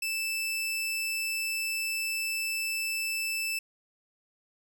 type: tone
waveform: sawtooth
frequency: 2640 Hz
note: E7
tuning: 2 cents sharp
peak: -26 dBFS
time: 0.02-3.59 s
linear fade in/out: 5 ms
effects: none